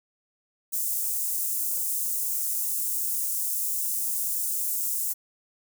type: high-pass noise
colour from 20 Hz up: white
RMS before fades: -28 dBFS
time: 0.72-5.14 s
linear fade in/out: 20 ms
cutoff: 7400 Hz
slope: 24 dB/octave
effects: none